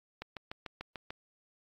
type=click train; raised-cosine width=0.3 ms; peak=-24 dBFS; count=7; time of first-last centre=0.22-1.105 s; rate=6.78 Hz; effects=AAC 64 kbps